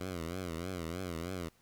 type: tone with vibrato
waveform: 10% pulse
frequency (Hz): 87.31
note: F2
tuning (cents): 0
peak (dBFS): -29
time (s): 0-1.49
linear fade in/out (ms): 10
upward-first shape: triangle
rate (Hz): 3.2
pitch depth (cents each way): 160
effects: pink hiss -68 dBFS RMS until 1.61 s